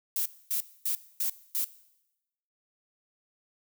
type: noise bursts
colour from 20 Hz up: violet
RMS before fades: -29 dBFS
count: 5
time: 0.16-1.645 s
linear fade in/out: 2 ms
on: 97 ms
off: 250 ms
effects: noise-tail reverb RT60 0.9 s tail -18 dB re dry